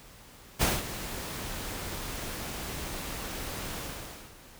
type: noise with ADSR envelope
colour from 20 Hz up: pink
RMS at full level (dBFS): -24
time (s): 0.59-4.36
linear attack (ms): 30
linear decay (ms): 200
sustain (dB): -13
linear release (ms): 570
effects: pink hiss -52 dBFS RMS until 4.59 s